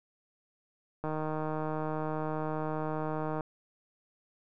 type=click train; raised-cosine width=1 ms; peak=-21 dBFS; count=368; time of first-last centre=1.04-3.408 s; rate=155 Hz; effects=none